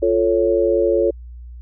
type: chord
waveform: sine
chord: F augmented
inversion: none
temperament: equal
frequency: 349.2 / 440 / 554.4 Hz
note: F4 / A4 / C#5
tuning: 0 / 0 / 0 cents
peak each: -18 dBFS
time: 0.02-1.11 s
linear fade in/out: 10 ms
effects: added 60 Hz sine -33 dBFS peak until 1.61 s